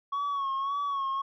sine tone with vibrato, 1110 Hz, C#6, 2 cents sharp, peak -25 dBFS, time 0.12-1.22 s, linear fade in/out 10 ms, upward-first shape sine, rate 1.8 Hz, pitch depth 53 cents each way, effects tanh soft clip ceiling -27 dBFS

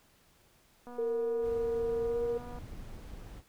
click train, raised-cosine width 1 ms, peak -35 dBFS, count 418, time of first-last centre 0.87-2.586 s, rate 243 Hz
sine tone with pitch glide, 461.6 to 471.8 Hz, A#4 to A#4, -17 to +21 cents, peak -29 dBFS, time 0.98-2.38 s, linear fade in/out 10 ms, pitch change +38 cents, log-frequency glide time 2.02-2.19 s
brown noise, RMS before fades -45 dBFS, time 1.41-3.43 s, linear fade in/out 50 ms
effects pink hiss -65 dBFS RMS until 3.48 s

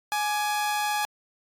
sawtooth tone pair together, 837.2 / 1184 Hz, G#5 / D6, +14 / +14 cents, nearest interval tritone, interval 600 cents, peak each -21 / -32 dBFS, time 0.12-1.05 s, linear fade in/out 0 ms, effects AAC 48 kbps

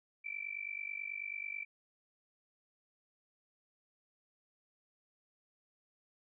sine tone with amplitude modulation, 2334 Hz, D7, 11 cents flat, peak -35 dBFS, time 0.24-1.65 s, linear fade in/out 20 ms, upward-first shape sine, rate 49.2 Hz, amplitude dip 90%, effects none

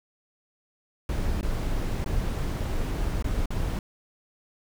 brown noise with dropouts, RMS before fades -27 dBFS, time 1.09-3.79 s, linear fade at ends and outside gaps 2 ms, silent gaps 1.411-1.429 / 2.044-2.06 / 3.225-3.243 / 3.458-3.505 s, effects none

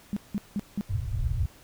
sine tone bursts, 203.8 Hz, G#3, 32 cents flat, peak -25 dBFS, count 4, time 0.13-0.81 s, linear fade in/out 0 ms, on 35 ms, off 180 ms
white low-pass noise, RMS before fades -28 dBFS, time 0.89-1.46 s, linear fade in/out 5 ms, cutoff 130 Hz, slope 96 dB/octave
effects pink hiss -54 dBFS RMS until 1.63 s

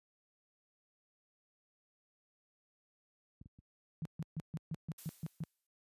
clicks, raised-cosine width 5 ms, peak -39 / -41 / -45 dBFS, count 3, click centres 3.414 / 3.459 / 3.589 s
sine tone bursts, 159.6 Hz, D#3, 44 cents sharp, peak -36 dBFS, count 9, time 4.02-5.437 s, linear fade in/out 0 ms, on 33 ms, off 140 ms
blue noise with exponential decay, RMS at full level -49 dBFS, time 4.98-5.67 s, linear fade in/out 5 ms, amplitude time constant 150 ms
effects high-pass 60 Hz 12 dB/octave + resampled to 32000 Hz

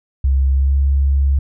sine tone with pitch glide, 67.2 to 68.97 Hz, C2 to C#2, +47 to -8 cents, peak -11 dBFS, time 0.24-1.39 s, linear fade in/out 5 ms, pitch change +45 cents, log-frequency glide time 0.52-0.76 s, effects none

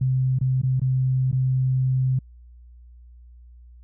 sine tone with dropouts, 130 Hz, C3, 11 cents flat, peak -18 dBFS, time 0.01-2.19 s, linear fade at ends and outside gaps 5 ms, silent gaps 0.388-0.411 / 0.617-0.633 / 0.797-0.816 / 1.315-1.327 s, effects added 60 Hz sine -44 dBFS peak until 3.83 s

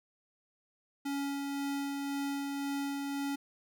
square tone with tremolo, 280 Hz, C#4, 18 cents sharp, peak -33 dBFS, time 1.05-3.36 s, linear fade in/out 10 ms, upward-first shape sine, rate 1.9 Hz, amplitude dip 25%, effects none

